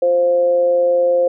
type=tone with amplitude modulation; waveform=sine; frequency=525 Hz; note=C5; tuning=6 cents sharp; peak=-9 dBFS; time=0.02-1.28 s; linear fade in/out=5 ms; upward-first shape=sine; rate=175 Hz; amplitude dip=50%; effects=none